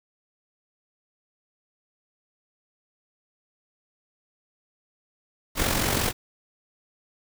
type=noise with amplitude modulation; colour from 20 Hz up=pink; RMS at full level=-22 dBFS; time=5.55-6.13 s; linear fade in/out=50 ms; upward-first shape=sine; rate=45.4 Hz; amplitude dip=55%; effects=none